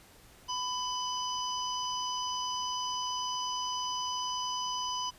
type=harmonic tone; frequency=999 Hz; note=B5; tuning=20 cents sharp; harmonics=1 / 3 / 5 / 6; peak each=-34 / -38 / -40 / -41 dBFS; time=0.48-5.11 s; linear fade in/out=20 ms; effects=pink hiss -57 dBFS RMS until 5.18 s + resampled to 32000 Hz